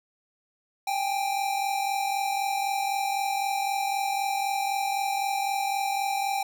square tone pair together, 786.7 / 830.6 Hz, G5 / G#5, +6 / 0 cents, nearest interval minor second, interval 94 cents, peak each -27 / -33 dBFS, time 0.87-6.43 s, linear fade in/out 5 ms, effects 9-bit

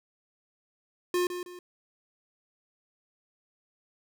square tone with echo, 356.8 Hz, F4, 37 cents sharp, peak -25 dBFS, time 1.14-1.27 s, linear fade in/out 2 ms, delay 160 ms, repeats 2, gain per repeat -9 dB, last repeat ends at 1.59 s, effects none

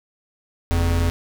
square tone pair together, 45.09 / 85 Hz, F#1 / F2, -44 / -46 cents, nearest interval major seventh, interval 1098 cents, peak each -23 / -19 dBFS, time 0.71-1.1 s, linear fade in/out 0 ms, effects none

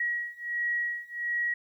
sine beating tone pair, 1908 / 1909.4 Hz, A#6 / A#6, +40 / +41 cents, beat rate 1.4 Hz, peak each -32 / -31 dBFS, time 0-1.54 s, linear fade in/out 5 ms, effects 11-bit

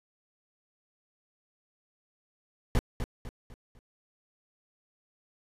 brown noise with echo, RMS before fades -23 dBFS, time 2.75-2.79 s, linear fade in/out 0 ms, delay 250 ms, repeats 4, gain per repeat -8 dB, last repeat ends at 3.79 s, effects resampled to 32000 Hz

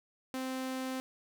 sawtooth tone, 260.3 Hz, C4, 9 cents flat, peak -31 dBFS, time 0.34-1 s, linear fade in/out 0 ms, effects none

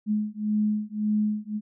sine beating tone pair, 210.8 / 212.6 Hz, G#3 / G#3, +26 / +41 cents, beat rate 1.8 Hz, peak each -26 dBFS, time 0.06-1.61 s, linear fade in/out 50 ms, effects none

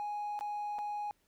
triangle tone with dropouts, 830.6 Hz, G#5, in tune, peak -32 dBFS, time 0-1.11 s, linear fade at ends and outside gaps 0 ms, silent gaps 0.391-0.409 / 0.785-0.789 s, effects tanh soft clip ceiling -30 dBFS + pink hiss -74 dBFS RMS until 1.27 s

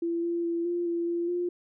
sine tone with pitch steps, 337.9 / 341.7 / 338.2 / 347.7 / 340.5 / 342.8 / 352.2 Hz, E4 / F4 / E4 / F4 / F4 / F4 / F4, +43 / -38 / +44 / -8 / -44 / -32 / +15 cents, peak -26 dBFS, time 0.02-1.49 s, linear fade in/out 5 ms, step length 210 ms, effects none

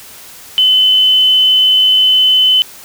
sine tone, 3033 Hz, F#7, 42 cents sharp, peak -6 dBFS, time 0.58-2.62 s, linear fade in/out 0 ms, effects white hiss -35 dBFS RMS until 2.84 s

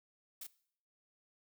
blue noise with echo, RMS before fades -45 dBFS, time 0.41-0.44 s, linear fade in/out 5 ms, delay 29 ms, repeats 1, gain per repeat -2 dB, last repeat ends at 0.469 s, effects noise-tail reverb RT60 0.6 s tail -19 dB re dry

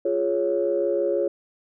sine chord, Db major, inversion first, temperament equal, 349.2 / 415.3 / 554.4 Hz, F4 / Ab4 / Db5, 0 / 0 / 0 cents, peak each -25 / -25 / -23 dBFS, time 0.05-1.28 s, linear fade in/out 5 ms, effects tanh soft clip ceiling -11 dBFS

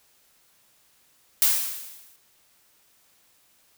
blue noise with exponential decay, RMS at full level -17 dBFS, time 1.42-2.16 s, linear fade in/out 0 ms, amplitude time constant 160 ms, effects white hiss -62 dBFS RMS until 3.77 s

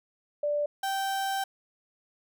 sine / 35% pulse tone pair in turn, 587.3 / 779.4 Hz, D5 / G5, 0 / -10 cents, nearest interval perfect fourth, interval 490 cents, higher second, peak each -25 / -26 dBFS, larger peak first, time 0.43-0.66 / 0.83-1.44 s, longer second, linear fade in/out 5 ms, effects none

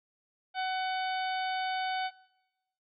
harmonic tone with a mistuned harmonic, 750 Hz, F#5, 23 cents sharp, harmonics 1 / 2 / 3 / 4 / 5 / 6, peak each -31 / -37 / -41 / -43 / -45 / -47 dBFS, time 0.54-2.11 s, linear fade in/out 50 ms, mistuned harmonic 5, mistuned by -57 cents, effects noise-tail reverb RT60 1.0 s tail -23 dB re dry

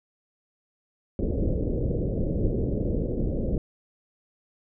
pink low-pass noise, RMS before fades -26 dBFS, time 1.19-3.58 s, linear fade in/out 2 ms, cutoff 540 Hz, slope 48 dB/octave, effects none

